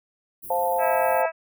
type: band-stop noise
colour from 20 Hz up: white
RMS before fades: -38 dBFS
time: 0.42-1.23 s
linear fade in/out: 20 ms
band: 370 to 10000 Hz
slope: 48 dB/octave
type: chord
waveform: sine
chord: F major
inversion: second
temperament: equal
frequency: 523.3 / 698.5 / 880 Hz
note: C5 / F5 / A5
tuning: 0 / 0 / 0 cents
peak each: -25 dBFS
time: 0.5-1.26 s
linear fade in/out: 5 ms
type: harmonic tone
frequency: 325.6 Hz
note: E4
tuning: 21 cents flat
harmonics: 2 / 3 / 4 / 5 / 6 / 7 / 8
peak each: -24 / -33 / -33 / -32 / -38 / -40 / -37 dBFS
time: 0.78-1.32 s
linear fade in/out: 50 ms
effects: none